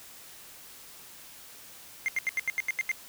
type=tone bursts; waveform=triangle; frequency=2100 Hz; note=C7; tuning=6 cents sharp; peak=-23 dBFS; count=9; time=2.06-2.915 s; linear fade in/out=0 ms; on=23 ms; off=81 ms; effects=white hiss -49 dBFS RMS until 3.08 s